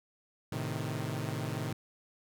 sawtooth chord, A diminished, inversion none, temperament equal, 110 / 130.81 / 155.56 Hz, A2 / C3 / Eb3, 0 / 0 / 0 cents, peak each -34 dBFS, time 0.52-1.73 s, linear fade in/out 5 ms, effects none

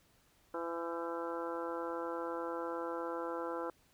harmonic tone with a mistuned harmonic, 168.2 Hz, E3, 35 cents sharp, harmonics 2 / 3 / 4 / 5 / 6 / 7 / 8 / 9, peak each -42 / -40 / -49 / -47 / -45 / -53 / -45 / -54 dBFS, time 0.54-3.7 s, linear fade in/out 2 ms, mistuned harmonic 9, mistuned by +54 cents, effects pink hiss -69 dBFS RMS until 3.93 s

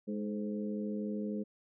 harmonic tone with a mistuned harmonic, 104.1 Hz, G#2, 5 cents sharp, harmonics 2 / 3 / 4 / 5, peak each -35 / -43 / -42 / -45 dBFS, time 0.07-1.44 s, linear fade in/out 20 ms, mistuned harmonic 4, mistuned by +46 cents, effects none

